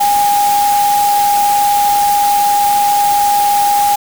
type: tone in noise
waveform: sine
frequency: 817 Hz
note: G#5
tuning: 29 cents flat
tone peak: -9 dBFS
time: 0-3.96 s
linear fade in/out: 10 ms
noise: white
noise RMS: -21 dBFS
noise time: 0-3.96 s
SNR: +9 dB
effects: none

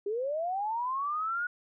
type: linear sweep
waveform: sine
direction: up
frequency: 391.9 to 1464 Hz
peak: -29 dBFS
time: 0.06-1.47 s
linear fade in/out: 5 ms
effects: none

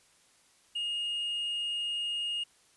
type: tone with tanh clipping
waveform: triangle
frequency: 2852 Hz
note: F7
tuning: 36 cents sharp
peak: -31 dBFS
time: 0.75-2.44 s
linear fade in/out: 10 ms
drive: 6 dB
effects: white hiss -64 dBFS RMS until 2.76 s + resampled to 24000 Hz

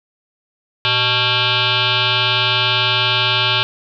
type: tone with frequency modulation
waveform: sine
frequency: 115.2 Hz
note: A#2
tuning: 20 cents flat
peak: -13 dBFS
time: 0.85-3.63 s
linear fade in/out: 0 ms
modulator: 498 Hz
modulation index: 7.5
effects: none

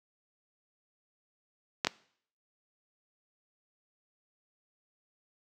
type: clicks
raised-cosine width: 0.2 ms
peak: -8 dBFS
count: 2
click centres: 1.848 / 1.87 s
effects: noise-tail reverb RT60 0.6 s tail -22 dB re dry + high-pass 150 Hz 12 dB/octave

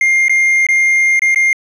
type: tone with dropouts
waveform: triangle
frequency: 2115 Hz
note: C7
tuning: 18 cents sharp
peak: -7 dBFS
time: 0.01-1.53 s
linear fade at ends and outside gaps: 2 ms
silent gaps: 0.283-0.295 / 0.667-0.687 / 1.194-1.219 / 1.346-1.359 s
effects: resampled to 24000 Hz

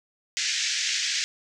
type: band-pass noise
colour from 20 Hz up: white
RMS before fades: -27 dBFS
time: 0.37-1.24 s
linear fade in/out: 0 ms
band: 1700 to 6800 Hz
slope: 48 dB/octave
effects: none

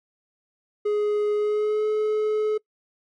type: tone with pitch glide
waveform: triangle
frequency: 417.8 to 428.1 Hz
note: G#4 to A4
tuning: +10 to -47 cents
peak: -18 dBFS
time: 0.85-2.58 s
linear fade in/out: 10 ms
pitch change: +43 cents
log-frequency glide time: 1.35-1.86 s
effects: noise-tail reverb RT60 0.1 s tail -25 dB re dry + MP3 48 kbps

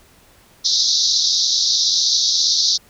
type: band-pass noise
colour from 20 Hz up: pink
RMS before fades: -17 dBFS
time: 0.64-2.78 s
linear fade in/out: 20 ms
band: 3700 to 6100 Hz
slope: 96 dB/octave
effects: pink hiss -51 dBFS RMS until 2.89 s

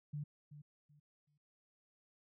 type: tone with echo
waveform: sine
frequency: 147.4 Hz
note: D3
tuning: 7 cents sharp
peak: -39 dBFS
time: 0.13-0.24 s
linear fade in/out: 10 ms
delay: 380 ms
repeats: 3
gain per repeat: -12 dB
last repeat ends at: 1.38 s
effects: none

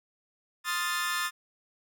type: chord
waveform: sawtooth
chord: F dominant seventh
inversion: second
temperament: equal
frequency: 1046.5 / 1244.5 / 1396.9 / 1760 Hz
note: C6 / Eb6 / F6 / A6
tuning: 0 / 0 / 0 / 0 cents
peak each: -33 / -30 / -33 / -28 dBFS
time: 0.64-1.31 s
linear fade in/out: 50 ms
effects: none

